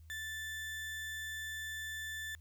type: tone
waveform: 35% pulse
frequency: 1760 Hz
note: A6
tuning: in tune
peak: -38 dBFS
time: 0.1-2.35 s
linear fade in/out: 0 ms
effects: added 80 Hz sine -53 dBFS peak until 2.4 s + white hiss -75 dBFS RMS until 2.4 s